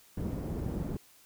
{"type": "low-pass noise", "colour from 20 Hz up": "white", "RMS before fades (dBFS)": -35, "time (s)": [0.17, 0.97], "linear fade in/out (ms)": 5, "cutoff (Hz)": 220, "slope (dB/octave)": 12, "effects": ["white hiss -60 dBFS RMS until 1.25 s"]}